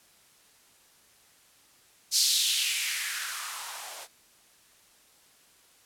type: noise with band-pass filter sweep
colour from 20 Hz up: violet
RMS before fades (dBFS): -29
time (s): 2.11-4.08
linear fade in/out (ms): 50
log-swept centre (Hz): 5000 to 610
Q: 2.9
effects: white hiss -60 dBFS RMS until 5.85 s + low-pass 12000 Hz 12 dB/octave